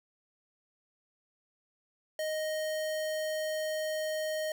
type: tone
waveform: square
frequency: 622.3 Hz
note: D#5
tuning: in tune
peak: -32 dBFS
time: 2.19-4.52 s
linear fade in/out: 2 ms
effects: none